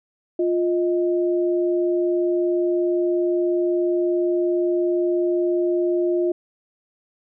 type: tone pair together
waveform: sine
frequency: 351.2 / 625.8 Hz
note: F4 / D#5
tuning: +10 / +10 cents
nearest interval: minor seventh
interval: 1000 cents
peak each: -18 / -27 dBFS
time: 0.39-6.32 s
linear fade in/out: 5 ms
effects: none